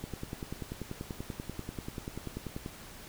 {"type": "click train", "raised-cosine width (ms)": 3, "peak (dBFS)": -24, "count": 28, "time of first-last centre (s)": [0.04, 2.661], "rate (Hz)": 10.3, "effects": ["pink hiss -49 dBFS RMS until 3.08 s"]}